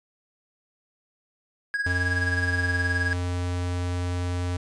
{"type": "tone with tremolo", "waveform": "triangle", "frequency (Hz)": 1651, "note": "G#6", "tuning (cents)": -11, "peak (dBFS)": -20, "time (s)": [1.74, 3.13], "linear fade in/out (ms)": 0, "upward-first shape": "sine", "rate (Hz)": 19, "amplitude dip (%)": 70}
{"type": "tone with pitch glide", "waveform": "square", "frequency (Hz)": [89.9, 88.97], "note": ["F#2", "F2"], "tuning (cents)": [-49, 33], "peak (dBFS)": -26, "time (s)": [1.86, 4.57], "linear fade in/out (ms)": 5, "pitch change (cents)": -18, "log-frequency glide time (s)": [2.06, 2.74]}
{"effects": ["resampled to 22050 Hz"]}